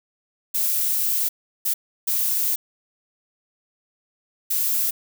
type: noise bursts at uneven times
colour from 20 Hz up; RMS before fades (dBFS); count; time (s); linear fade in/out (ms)
violet; -22; 4; 0.54-1.29 / 1.65-1.74 / 2.07-2.56 / 4.5-4.91; 10
effects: none